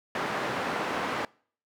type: band-pass noise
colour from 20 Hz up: white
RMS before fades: -31 dBFS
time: 0.15-1.25 s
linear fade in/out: 2 ms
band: 170 to 1400 Hz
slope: 12 dB/octave
effects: noise-tail reverb RT60 0.5 s tail -25 dB re dry